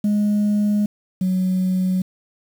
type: tone pair in turn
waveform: sine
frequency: 207.7 / 185.38 Hz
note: G#3 / F#3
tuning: 0 / +4 cents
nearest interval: major second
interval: 196 cents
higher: first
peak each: -13 / -15 dBFS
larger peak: first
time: 0.04-0.86 / 1.21-2.02 s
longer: first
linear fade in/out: 5 ms
effects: tanh soft clip ceiling -14 dBFS + 7-bit